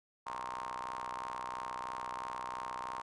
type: ring-modulated tone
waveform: sawtooth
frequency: 63 Hz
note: B1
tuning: 35 cents sharp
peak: -32 dBFS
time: 0.26-3.02 s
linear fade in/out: 10 ms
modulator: 997 Hz
effects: resampled to 22050 Hz